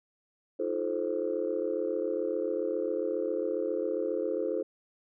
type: chord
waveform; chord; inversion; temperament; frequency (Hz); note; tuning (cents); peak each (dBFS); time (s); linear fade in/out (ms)
sine; F dominant seventh; third; just; 314.3 / 349.2 / 436.5 / 523.8; Eb4 / F4 / A4 / C5; +18 / 0 / -14 / +2; -36 / -34 / -32 / -32; 0.59-4.63; 10
effects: tanh soft clip ceiling -19 dBFS